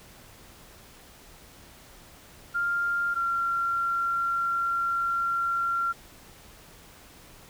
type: tone pair in turn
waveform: sine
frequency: 1396.9 / 1374.5 Hz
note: F6 / F6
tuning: 0 / -28 cents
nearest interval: unison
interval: 28 cents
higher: first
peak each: -24 dBFS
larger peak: neither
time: 2.54-3.15 / 3.15-5.93 s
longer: second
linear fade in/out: 20 ms
effects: pink hiss -51 dBFS RMS until 7.49 s